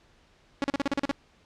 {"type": "tone bursts", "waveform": "sawtooth", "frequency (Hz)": 279.4, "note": "C#4", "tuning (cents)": 14, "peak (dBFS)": -20, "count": 9, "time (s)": [0.62, 1.112], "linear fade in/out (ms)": 0, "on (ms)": 20, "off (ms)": 39, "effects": ["pink hiss -61 dBFS RMS until 1.45 s", "low-pass 5000 Hz 12 dB/octave"]}